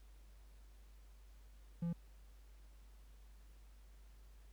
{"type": "tone", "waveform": "triangle", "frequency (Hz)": 170, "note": "F3", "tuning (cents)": -46, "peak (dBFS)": -34, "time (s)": [1.82, 1.93], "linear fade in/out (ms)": 5, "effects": ["added 50 Hz sine -57 dBFS peak until 4.52 s", "pink hiss -72 dBFS RMS until 4.52 s"]}